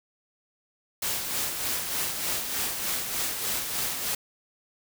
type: noise with tremolo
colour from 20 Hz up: white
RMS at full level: -28 dBFS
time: 1.02-4.15 s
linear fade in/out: 5 ms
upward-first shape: sine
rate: 3.3 Hz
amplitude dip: 45%
effects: none